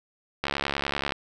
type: click train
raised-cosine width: 0.3 ms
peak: -10 dBFS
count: 49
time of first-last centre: 0.44-1.122 s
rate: 70.4 Hz
effects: none